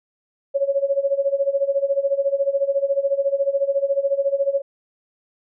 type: tone with tremolo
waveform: sine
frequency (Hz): 554.4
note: C#5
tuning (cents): 0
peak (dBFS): -14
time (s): 0.54-4.62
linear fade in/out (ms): 20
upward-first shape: sine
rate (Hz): 14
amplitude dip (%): 85
effects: none